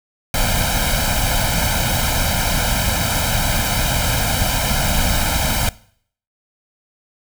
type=noise with comb filter; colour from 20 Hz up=pink; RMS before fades=-18 dBFS; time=0.34-5.69 s; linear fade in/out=2 ms; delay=1.3 ms; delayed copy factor=+0.95; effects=noise-tail reverb RT60 0.6 s tail -21 dB re dry